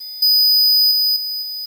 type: tone with level steps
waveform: square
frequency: 4978 Hz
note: D#8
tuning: in tune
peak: -29 / -11 / -14 / -22 / -25 dBFS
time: 0-1.66 s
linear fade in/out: 10 ms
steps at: 0.22 / 0.91 / 1.16 / 1.42 s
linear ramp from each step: 5 ms
effects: 8-bit